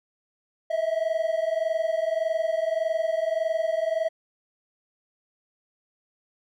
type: tone pair together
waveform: triangle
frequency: 637.6 / 659.3 Hz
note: D#5 / E5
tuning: +42 / 0 cents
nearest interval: minor second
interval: 58 cents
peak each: -24 dBFS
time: 0.7-4.09 s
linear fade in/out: 10 ms
effects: none